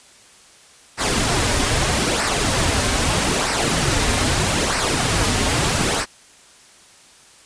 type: noise with flanger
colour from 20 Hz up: pink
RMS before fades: -19 dBFS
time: 0.97-6.06 s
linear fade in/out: 50 ms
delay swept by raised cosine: 0.29 to 6.09 ms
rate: 0.79 Hz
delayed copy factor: -0.55
effects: white hiss -48 dBFS RMS until 7.45 s + resampled to 22050 Hz